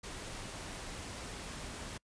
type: noise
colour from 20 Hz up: pink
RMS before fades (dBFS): -44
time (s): 0.03-1.98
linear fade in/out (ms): 10
effects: noise-tail reverb RT60 0.1 s tail -26 dB re dry + resampled to 22050 Hz